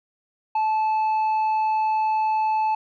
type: tone with tanh clipping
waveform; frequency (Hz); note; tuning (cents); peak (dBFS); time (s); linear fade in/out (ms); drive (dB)
sine; 870; A5; -20; -20; 0.55-2.75; 5; 4
effects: none